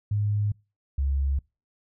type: tone pair in turn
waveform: sine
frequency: 103.83 / 68.8 Hz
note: G#2 / C#2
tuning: 0 / -12 cents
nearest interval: perfect fifth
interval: 712 cents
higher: first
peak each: -22 / -22 dBFS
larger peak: neither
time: 0.11-0.52 / 0.98-1.39 s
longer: neither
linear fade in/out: 5 ms
effects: noise-tail reverb RT60 0.3 s tail -26 dB re dry